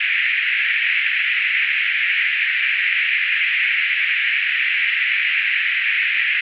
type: band-pass noise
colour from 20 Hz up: white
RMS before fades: -19 dBFS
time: 0-6.41 s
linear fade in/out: 5 ms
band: 1800 to 2600 Hz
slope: 48 dB/octave
effects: none